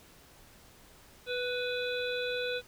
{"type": "harmonic tone with a mistuned harmonic", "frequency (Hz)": 493.9, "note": "B4", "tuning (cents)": 0, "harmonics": [1, 3, 5, 7, 8], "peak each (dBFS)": [-33, -38, -40, -41, -42], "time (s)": [1.26, 2.62], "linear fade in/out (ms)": 50, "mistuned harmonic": 5, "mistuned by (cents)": 26, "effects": ["pink hiss -57 dBFS RMS until 2.67 s"]}